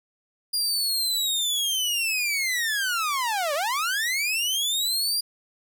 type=linear two-way sweep; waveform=sawtooth; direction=down then up; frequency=4853 to 554.4 to 4853 Hz; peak=-20 dBFS; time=0.53-5.21 s; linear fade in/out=10 ms; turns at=3.54 s; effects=none